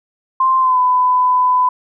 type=tone with pitch glide; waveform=sine; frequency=1046.5 to 1002.7 Hz; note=C6 to B5; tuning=0 to +26 cents; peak=-10 dBFS; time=0.4-1.69 s; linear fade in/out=5 ms; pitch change=-74 cents; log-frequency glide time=0.59-0.79 s; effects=none

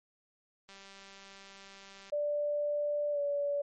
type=click train; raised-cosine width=0.2 ms; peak=-35 dBFS; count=277; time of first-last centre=0.69-2.098 s; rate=196 Hz
type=tone with pitch glide; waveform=sine; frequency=587.3 to 573.2 Hz; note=D5 to D5; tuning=0 to -42 cents; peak=-29 dBFS; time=2.12-3.62 s; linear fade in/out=10 ms; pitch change=-42 cents; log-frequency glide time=3.12-3.19 s
effects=MP3 48 kbps

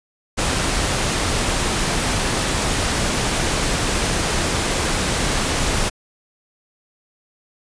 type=noise; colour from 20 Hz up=pink; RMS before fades=-20 dBFS; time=0.37-5.9 s; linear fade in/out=20 ms; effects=resampled to 22050 Hz

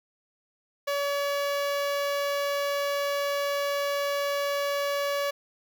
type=tone with notch filter; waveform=sawtooth; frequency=568 Hz; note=C#5; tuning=42 cents sharp; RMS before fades=-28 dBFS; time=0.87-5.31 s; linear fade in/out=10 ms; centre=8600 Hz; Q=1.5; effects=none

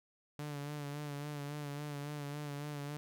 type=tone with vibrato; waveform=sawtooth; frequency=145.7 Hz; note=D3; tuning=13 cents flat; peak=-36 dBFS; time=0.39-2.97 s; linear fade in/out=0 ms; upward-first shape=sine; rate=3.6 Hz; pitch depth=40 cents each way; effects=none

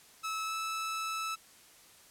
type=tone with pitch glide; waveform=sawtooth; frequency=1300 to 1309.8 Hz; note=E6 to E6; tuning=-24 to -11 cents; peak=-30 dBFS; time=0.23-1.36 s; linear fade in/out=20 ms; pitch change=+13 cents; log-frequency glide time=0.45-0.53 s; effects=white hiss -58 dBFS RMS until 2.1 s + low-pass 12000 Hz 12 dB/octave

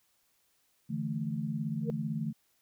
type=chord; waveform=sine; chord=D suspended second; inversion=none; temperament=equal; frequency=146.83 / 164.81 / 220 Hz; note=D3 / E3 / A3; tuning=0 / 0 / 0 cents; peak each=-36 / -36 / -35 dBFS; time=0.89-2.33 s; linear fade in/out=20 ms
type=tone with exponential growth; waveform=sine; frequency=466.2 Hz; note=A#4; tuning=in tune; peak=-27 dBFS; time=1.81-1.9 s; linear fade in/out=0 ms; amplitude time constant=18 ms
effects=white hiss -72 dBFS RMS until 2.61 s

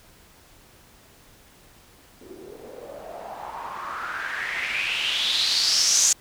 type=noise with low-pass filter sweep; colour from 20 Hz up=blue; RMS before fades=-26 dBFS; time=2.21-6.13 s; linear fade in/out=5 ms; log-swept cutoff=320 to 6900 Hz; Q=5.3; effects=pink hiss -53 dBFS RMS until 6.2 s

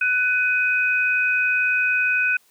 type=tone pair together; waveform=sine; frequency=1493 / 2511 Hz; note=F#6 / D#7; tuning=+15 / +15 cents; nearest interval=major sixth; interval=900 cents; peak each=-20 dBFS; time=0.01-2.37 s; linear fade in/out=5 ms; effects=white hiss -59 dBFS RMS until 2.5 s + high-pass 200 Hz 12 dB/octave

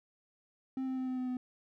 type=tone with pitch steps; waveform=triangle; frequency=262.9 / 260.6 / 258.4 / 256.2 / 253.9 / 251.8 Hz; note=C4 / C4 / C4 / C4 / B3 / B3; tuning=+8 / -7 / -21 / -36 / +48 / +34 cents; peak=-31 dBFS; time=0.77-1.37 s; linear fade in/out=2 ms; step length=100 ms; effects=none

